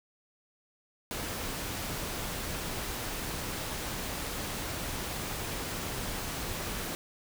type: noise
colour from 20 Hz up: pink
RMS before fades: -36 dBFS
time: 1.11-6.95 s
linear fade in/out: 0 ms
effects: none